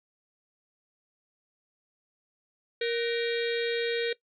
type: harmonic tone with a mistuned harmonic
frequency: 467.7 Hz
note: A#4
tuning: 6 cents sharp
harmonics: 1 / 3 / 4 / 5 / 6 / 7 / 8 / 9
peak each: -27 / -40 / -38 / -39 / -46 / -41 / -39 / -42 dBFS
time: 2.81-4.13 s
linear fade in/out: 5 ms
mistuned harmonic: 3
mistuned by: +130 cents
effects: noise-tail reverb RT60 0.1 s tail -19 dB re dry